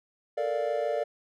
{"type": "chord", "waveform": "triangle", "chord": "Bb major seventh", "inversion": "third", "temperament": "equal", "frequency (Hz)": [440, 466.2, 587.3, 698.5], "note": ["A4", "Bb4", "D5", "F5"], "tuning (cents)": [0, 0, 0, 0], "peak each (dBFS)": [-33, -31, -27, -32], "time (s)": [0.37, 1.04], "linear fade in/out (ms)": 10, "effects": []}